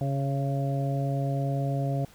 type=harmonic tone with a mistuned harmonic; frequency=138.59 Hz; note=C#3; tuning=in tune; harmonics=1 / 2 / 3 / 4 / 5; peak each=-26 / -35 / -40 / -36 / -35 dBFS; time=0.01-2.05 s; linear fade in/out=2 ms; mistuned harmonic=5; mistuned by=-23 cents; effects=pink hiss -55 dBFS RMS until 2.14 s